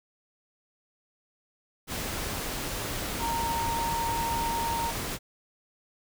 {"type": "tone in noise", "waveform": "sine", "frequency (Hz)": 925, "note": "A#5", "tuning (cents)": -14, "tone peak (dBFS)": -28, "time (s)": [3.19, 4.93], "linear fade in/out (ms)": 50, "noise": "pink", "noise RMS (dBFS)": -33, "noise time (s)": [1.87, 5.19], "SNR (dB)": 2, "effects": []}